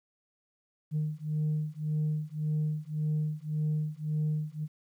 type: beating tone pair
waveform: sine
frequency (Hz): 152.1 / 153.9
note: D#3 / D#3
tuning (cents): -39 / -19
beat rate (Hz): 1.8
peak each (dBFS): -30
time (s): 0.91-4.68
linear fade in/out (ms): 50
effects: tanh soft clip ceiling -24 dBFS + 11-bit